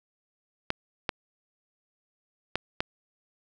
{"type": "clicks", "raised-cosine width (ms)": 0.3, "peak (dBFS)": -10, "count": 4, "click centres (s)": [0.704, 1.092, 2.556, 2.805], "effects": []}